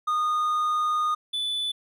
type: tone pair in turn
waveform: triangle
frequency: 1229 / 3483 Hz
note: D#6 / A7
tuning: -22 / -18 cents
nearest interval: octave + tritone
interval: 1804 cents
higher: second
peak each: -20 / -24 dBFS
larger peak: first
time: 0.07-1.15 / 1.33-1.72 s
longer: first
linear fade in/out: 10 ms
effects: none